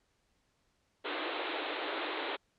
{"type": "band-pass noise", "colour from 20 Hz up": "pink", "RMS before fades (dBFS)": -37, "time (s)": [1.04, 2.37], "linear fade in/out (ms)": 20, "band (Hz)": [290, 4000], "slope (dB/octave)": 96, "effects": ["pink hiss -75 dBFS RMS until 2.58 s", "low-pass 8000 Hz 12 dB/octave"]}